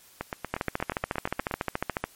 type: two click trains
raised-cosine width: 0.5 ms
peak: -15 / -11 dBFS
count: 12 / 22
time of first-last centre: 0.21-1.512 / 0.54-2.04 s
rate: 8.45 / 14 Hz
effects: white hiss -55 dBFS RMS until 2.15 s + MP3 64 kbps